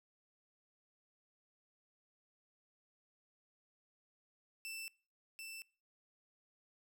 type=tone with echo; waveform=sawtooth; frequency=2663 Hz; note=E7; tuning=17 cents sharp; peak=-40 dBFS; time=4.65-4.88 s; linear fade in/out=0 ms; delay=740 ms; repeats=1; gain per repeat=-3 dB; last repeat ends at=5.62 s; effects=noise-tail reverb RT60 0.4 s tail -25 dB re dry